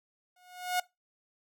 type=tone with exponential growth; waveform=sawtooth; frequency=724 Hz; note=F#5; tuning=38 cents flat; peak=-21 dBFS; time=0.36-0.8 s; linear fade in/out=5 ms; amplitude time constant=95 ms; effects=noise-tail reverb RT60 0.2 s tail -21 dB re dry